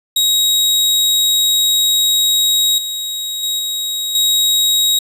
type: tone with level steps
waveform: sawtooth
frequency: 3800 Hz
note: A#7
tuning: 33 cents sharp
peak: -8 / -17 / -13 / -15 / -8 dBFS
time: 0.16-4.99 s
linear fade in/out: 5 ms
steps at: 2.78 / 3.43 / 3.59 / 4.15 s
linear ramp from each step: 2 ms
effects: resampled to 32000 Hz + 8-bit